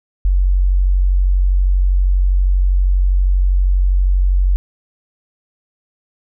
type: tone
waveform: sine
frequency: 46.25 Hz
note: F#1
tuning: in tune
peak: -10 dBFS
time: 0.25-4.56 s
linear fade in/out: 0 ms
effects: none